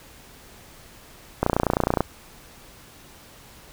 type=click train; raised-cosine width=1 ms; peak=-5 dBFS; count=18; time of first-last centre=1.43-2.006 s; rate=29.5 Hz; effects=pink hiss -48 dBFS RMS until 3.72 s